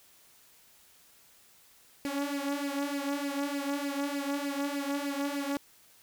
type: tone with flanger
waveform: sawtooth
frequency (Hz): 282.4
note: C#4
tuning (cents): +32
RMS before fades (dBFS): -33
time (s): 2.05-5.57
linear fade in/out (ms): 0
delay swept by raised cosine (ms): 0.4 to 3.7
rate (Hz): 3.3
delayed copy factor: +0.7
effects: white hiss -60 dBFS RMS until 6.02 s